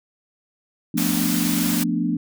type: chord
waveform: sine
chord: B half-diminished seventh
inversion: second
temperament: equal with one note detuned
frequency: 174.61 / 221.8 / 246.9 / 293.7 Hz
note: F3 / A3 / B3 / D4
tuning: 0 / +14 / 0 / 0 cents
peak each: -25 dBFS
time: 0.94-2.17 s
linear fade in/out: 5 ms
type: noise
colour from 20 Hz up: white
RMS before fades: -26 dBFS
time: 0.97-1.84 s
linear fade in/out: 10 ms
effects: none